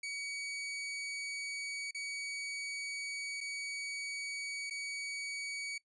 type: tone with dropouts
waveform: sawtooth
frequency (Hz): 2260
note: C#7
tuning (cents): +33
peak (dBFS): -35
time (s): 0.03-5.78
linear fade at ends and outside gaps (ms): 5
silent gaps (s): 1.91-1.946 / 3.406-3.41 / 4.699-4.707
effects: noise-tail reverb RT60 0.1 s tail -21 dB re dry + resampled to 22050 Hz